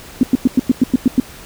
sine tone bursts, 254.3 Hz, C4, 49 cents flat, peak -6 dBFS, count 9, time 0.21-1.2 s, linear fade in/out 2 ms, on 22 ms, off 99 ms, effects pink hiss -37 dBFS RMS until 1.45 s

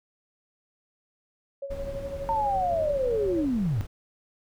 sine tone with tremolo, 554.4 Hz, C#5, in tune, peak -30 dBFS, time 1.62-3.45 s, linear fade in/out 5 ms, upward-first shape sine, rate 12 Hz, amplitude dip 60%
brown noise, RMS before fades -38 dBFS, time 1.7-3.87 s, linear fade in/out 10 ms
sine linear sweep, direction down, 917 to 92.5 Hz, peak -23 dBFS, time 2.29-3.81 s, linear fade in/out 0 ms
effects none

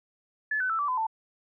sine tone with pitch steps, 1725 / 1510.4 / 1322.5 / 1158 / 1013.9 / 887.8 Hz, A6 / F#6 / E6 / D6 / B5 / A5, -35 / +35 / +5 / -25 / +45 / +15 cents, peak -25 dBFS, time 0.51-1.068 s, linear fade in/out 5 ms, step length 93 ms, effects none

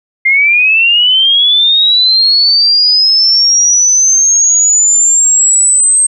sine linear sweep, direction up, 2093 to 8370 Hz, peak -5 dBFS, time 0.25-6.07 s, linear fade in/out 10 ms, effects none

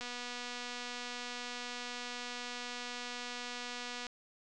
click train, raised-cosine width 0.2 ms, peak -25 dBFS, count 991, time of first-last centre 0.01-4.067 s, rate 244 Hz, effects resampled to 24000 Hz

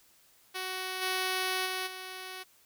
5% pulse tone with level steps, 373.1 Hz, F#4, 14 cents sharp, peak -23 / -18 / -21 / -29 dBFS, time 0.54-2.44 s, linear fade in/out 20 ms, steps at 1.01 / 1.65 / 1.86 s, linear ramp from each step 20 ms, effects white hiss -63 dBFS RMS until 2.65 s

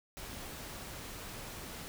pink noise, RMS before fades -45 dBFS, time 0.17-1.88 s, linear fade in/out 0 ms, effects none

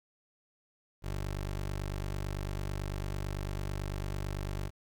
20% pulse tone, 49 Hz, G1, in tune, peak -29 dBFS, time 1.02-4.71 s, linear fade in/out 50 ms, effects 10-bit

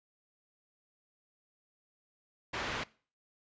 white low-pass noise, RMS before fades -37 dBFS, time 2.53-2.84 s, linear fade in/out 10 ms, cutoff 2300 Hz, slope 12 dB/octave, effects noise-tail reverb RT60 0.4 s tail -21 dB re dry + resampled to 16000 Hz

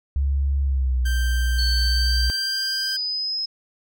sine tone with pitch glide, 69.3 to 60.68 Hz, C#2 to B1, 0 to -30 cents, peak -18 dBFS, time 0.16-2.3 s, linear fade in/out 0 ms, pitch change -230 cents, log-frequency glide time 0.62-1.1 s
sawtooth tone, 1568 Hz, G6, in tune, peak -25 dBFS, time 1.05-2.97 s, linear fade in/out 10 ms
sine linear sweep, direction up, 4435 to 5140 Hz, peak -23 dBFS, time 1.58-3.46 s, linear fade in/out 10 ms
effects none

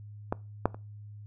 clicks, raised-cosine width 1 ms, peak -14 / -9 / -28 dBFS, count 3, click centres 0.325 / 0.656 / 0.745 s, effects noise-tail reverb RT60 0.3 s tail -22 dB re dry + added 104 Hz sine -43 dBFS peak until 1.26 s

